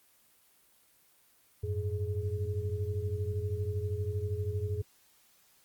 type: tone cluster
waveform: sine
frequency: 91.5 / 104.1 / 420.2 Hz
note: F#2 / G#2 / G#4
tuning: -19 / +5 / +20 cents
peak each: -33 / -35 / -38 dBFS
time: 1.63-4.82 s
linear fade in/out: 10 ms
effects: white hiss -65 dBFS RMS until 5.64 s + Opus 24 kbps